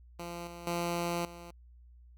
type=tone with level steps; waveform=10% pulse; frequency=172.1 Hz; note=F3; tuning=25 cents flat; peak=-31 / -36 / -23 / -38 dBFS; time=0.19-1.51 s; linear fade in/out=5 ms; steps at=0.47 / 0.67 / 1.25 s; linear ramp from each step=2 ms; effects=added 60 Hz sine -53 dBFS peak until 2.17 s